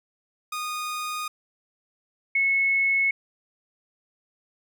sawtooth / sine tone pair in turn, 1233 / 2193 Hz, D#6 / C#7, -16 / -19 cents, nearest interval minor seventh, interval 997 cents, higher second, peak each -25 / -19 dBFS, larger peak second, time 0.52-1.28 / 2.35-3.11 s, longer neither, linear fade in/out 5 ms, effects none

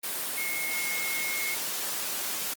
sine tone in noise, 2162 Hz, C#7, 44 cents flat, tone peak -31 dBFS, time 0.37-1.55 s, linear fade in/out 10 ms, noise white, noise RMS -32 dBFS, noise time 0.03-2.54 s, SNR -2 dB, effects high-pass 200 Hz 12 dB/octave + Opus 24 kbps

